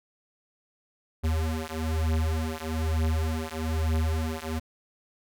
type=beating tone pair; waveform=square; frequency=79 / 80.1 Hz; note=D#2 / E2; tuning=+27 / -49 cents; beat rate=1.1 Hz; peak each=-29 dBFS; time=1.23-4.6 s; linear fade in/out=20 ms; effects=none